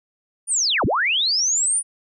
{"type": "linear two-way sweep", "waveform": "sine", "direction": "down then up", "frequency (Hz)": [9680, 52.3, 9680], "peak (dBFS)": -17, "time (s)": [0.47, 1.83], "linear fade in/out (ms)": 50, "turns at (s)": 0.85, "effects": []}